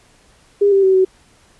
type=tone with pitch steps; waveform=sine; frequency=404.5 / 391.6 / 380.5 / 376 Hz; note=G#4 / G4 / F#4 / F#4; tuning=-46 / -2 / +48 / +28 cents; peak=-9 dBFS; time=0.61-1.05 s; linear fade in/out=10 ms; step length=110 ms; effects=pink hiss -52 dBFS RMS until 1.59 s + resampled to 24000 Hz